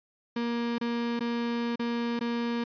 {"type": "tone with dropouts", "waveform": "35% pulse", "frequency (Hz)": 235.8, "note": "A#3", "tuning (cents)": 20, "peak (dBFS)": -26, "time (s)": [0.36, 2.64], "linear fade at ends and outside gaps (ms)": 5, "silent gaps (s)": [[0.783, 0.811], [1.194, 1.206], [1.758, 1.794], [2.193, 2.209]], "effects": ["resampled to 11025 Hz"]}